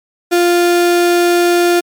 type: tone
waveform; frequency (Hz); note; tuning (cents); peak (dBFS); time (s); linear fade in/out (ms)
35% pulse; 349.2; F4; 0; -7; 0.31-1.81; 20
effects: MP3 96 kbps